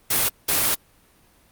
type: noise bursts at uneven times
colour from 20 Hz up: white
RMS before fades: -20 dBFS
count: 2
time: 0.1-0.29 / 0.48-0.75 s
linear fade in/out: 10 ms
effects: pink hiss -57 dBFS RMS until 1.51 s + Opus 32 kbps